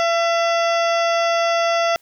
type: harmonic tone with a mistuned harmonic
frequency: 676 Hz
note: E5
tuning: 43 cents sharp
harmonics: 1 / 2 / 3 / 4 / 5 / 7 / 8 / 9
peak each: -17 / -23 / -27 / -29 / -31 / -34 / -35 / -36 dBFS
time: 0-1.96 s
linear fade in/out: 0 ms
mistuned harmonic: 3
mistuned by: -24 cents
effects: white hiss -58 dBFS RMS until 2.01 s